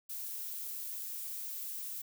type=noise; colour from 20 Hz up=violet; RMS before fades=-41 dBFS; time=0.09-2.02 s; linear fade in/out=10 ms; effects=none